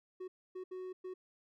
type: tone bursts at uneven times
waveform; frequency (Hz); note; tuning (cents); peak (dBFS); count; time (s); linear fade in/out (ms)
triangle; 370; F#4; 0; -39; 4; 0.2-0.28 / 0.55-0.64 / 0.71-0.93 / 1.04-1.14; 10
effects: none